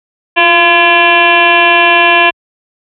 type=tone with frequency modulation; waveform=sine; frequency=1702 Hz; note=G#6; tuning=42 cents sharp; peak=-4 dBFS; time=0.36-2.31 s; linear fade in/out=20 ms; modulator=338 Hz; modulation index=3.7; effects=high-pass 60 Hz 12 dB/octave